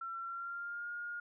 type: tone with pitch glide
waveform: sine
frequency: 1353 to 1423.6 Hz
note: E6 to F6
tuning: +45 to +33 cents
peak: -39 dBFS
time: 0.01-1.2 s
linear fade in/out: 5 ms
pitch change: +88 cents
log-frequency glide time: 0.17-0.89 s
effects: none